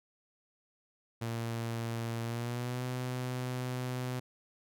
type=tone with pitch glide; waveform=sawtooth; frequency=115.7 to 126.17 Hz; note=A#2 to B2; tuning=-13 to +37 cents; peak=-30 dBFS; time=1.21-4.2 s; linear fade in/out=10 ms; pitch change=+150 cents; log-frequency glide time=2.23-2.84 s; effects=none